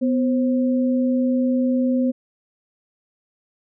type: tone pair together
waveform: sine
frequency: 250 / 529.7 Hz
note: B3 / C5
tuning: +21 / +21 cents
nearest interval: octave + minor second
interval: 1300 cents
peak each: -17 / -25 dBFS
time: 0.01-2.12 s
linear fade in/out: 20 ms
effects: none